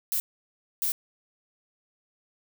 violet noise bursts at uneven times, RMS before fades -27 dBFS, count 2, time 0.12-0.2 / 0.82-0.92 s, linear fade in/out 0 ms, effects none

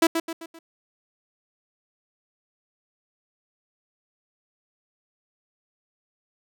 sawtooth tone with echo, 329.5 Hz, E4, 1 cent flat, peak -11 dBFS, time 0.02-0.07 s, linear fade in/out 5 ms, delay 130 ms, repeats 4, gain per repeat -7 dB, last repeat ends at 0.59 s, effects none

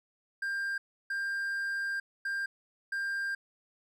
triangle tone bursts at uneven times, 1594 Hz, G6, 28 cents sharp, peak -29 dBFS, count 4, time 0.42-0.78 / 1.1-2 / 2.25-2.46 / 2.92-3.35 s, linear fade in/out 5 ms, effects none

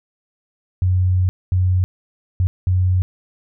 sine tone bursts at uneven times, 91.8 Hz, F#2, 13 cents flat, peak -13 dBFS, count 4, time 0.82-1.29 / 1.52-1.84 / 2.4-2.47 / 2.67-3.02 s, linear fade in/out 0 ms, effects none

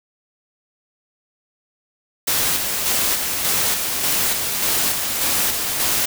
white noise with tremolo, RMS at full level -19 dBFS, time 2.27-6.06 s, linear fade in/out 10 ms, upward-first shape square, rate 1.7 Hz, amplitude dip 35%, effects none

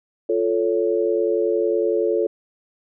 sine chord, F augmented, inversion none, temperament equal with one note detuned, 349.2 / 440 / 558.2 Hz, F4 / A4 / C#5, 0 / 0 / +12 cents, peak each -22 / -20 / -24 dBFS, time 0.29-2.27 s, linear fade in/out 5 ms, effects none

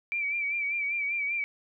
sine tone with vibrato, 2321 Hz, D7, 21 cents flat, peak -27 dBFS, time 0.12-1.44 s, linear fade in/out 0 ms, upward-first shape sine, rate 5.1 Hz, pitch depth 54 cents each way, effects none

